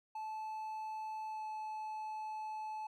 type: tone with pitch glide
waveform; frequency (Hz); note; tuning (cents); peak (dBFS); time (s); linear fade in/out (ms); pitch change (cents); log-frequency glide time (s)
triangle; 870 to 864.5; A5 to A5; -20 to -31; -38; 0.15-2.87; 5; -11; 1.29-1.44
effects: none